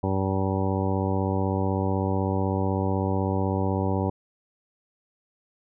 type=harmonic tone; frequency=96 Hz; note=G2; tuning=36 cents flat; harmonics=1 / 2 / 3 / 4 / 5 / 6 / 8 / 9 / 10; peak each=-26 / -29 / -31 / -32 / -33 / -34 / -35 / -36 / -36 dBFS; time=0.03-4.1 s; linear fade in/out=5 ms; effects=none